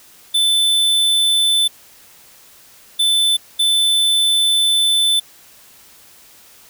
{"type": "tone bursts at uneven times", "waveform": "square", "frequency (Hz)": 3520, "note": "A7", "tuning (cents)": 0, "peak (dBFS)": -13, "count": 3, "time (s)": [[0.34, 1.68], [2.99, 3.37], [3.59, 5.2]], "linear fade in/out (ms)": 10, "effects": ["white hiss -46 dBFS RMS until 6.69 s"]}